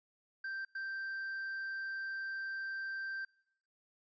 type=tone bursts at uneven times; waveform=triangle; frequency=1568 Hz; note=G6; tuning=in tune; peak=-36 dBFS; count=2; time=0.44-0.65 / 0.75-3.25 s; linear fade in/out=5 ms; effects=noise-tail reverb RT60 0.7 s tail -25 dB re dry + resampled to 16000 Hz